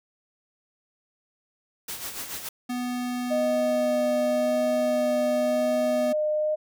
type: noise with tremolo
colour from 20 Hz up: white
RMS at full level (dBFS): -33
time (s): 1.88-2.49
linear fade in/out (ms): 5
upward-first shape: sine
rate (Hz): 7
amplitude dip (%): 55
type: tone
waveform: square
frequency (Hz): 246.9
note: B3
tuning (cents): 0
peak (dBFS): -28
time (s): 2.69-6.13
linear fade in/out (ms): 10
type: tone with vibrato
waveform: sine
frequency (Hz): 615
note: D#5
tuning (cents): -20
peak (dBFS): -22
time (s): 3.3-6.56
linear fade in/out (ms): 20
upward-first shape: sine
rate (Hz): 0.92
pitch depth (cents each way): 19
effects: none